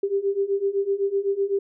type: beating tone pair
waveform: sine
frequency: 391.6 / 399.5 Hz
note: G4 / G4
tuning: -2 / +33 cents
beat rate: 7.9 Hz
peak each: -25 / -23 dBFS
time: 0.03-1.59 s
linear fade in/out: 5 ms
effects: none